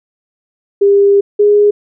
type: tone pair in turn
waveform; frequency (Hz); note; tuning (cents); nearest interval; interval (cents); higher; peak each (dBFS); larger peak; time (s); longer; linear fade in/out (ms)
sine; 400.8 / 413.3; G4 / G#4; +38 / -8; minor second; 54; second; -5; neither; 0.81-1.21 / 1.39-1.71; first; 10
effects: none